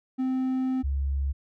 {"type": "tone pair in turn", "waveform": ["triangle", "sine"], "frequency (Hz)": [259.5, 68.89], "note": ["C4", "C#2"], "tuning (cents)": [-14, -10], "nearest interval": "octave + major seventh", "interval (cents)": 2296, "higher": "first", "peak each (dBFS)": [-22, -24], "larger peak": "first", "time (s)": [[0.18, 0.83], [0.83, 1.33]], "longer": "first", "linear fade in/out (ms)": 20, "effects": []}